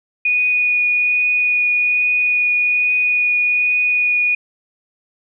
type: tone with vibrato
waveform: sine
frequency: 2465 Hz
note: D#7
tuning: 17 cents flat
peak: -13 dBFS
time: 0.25-4.35 s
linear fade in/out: 5 ms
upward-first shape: triangle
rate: 1.2 Hz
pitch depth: 8 cents each way
effects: none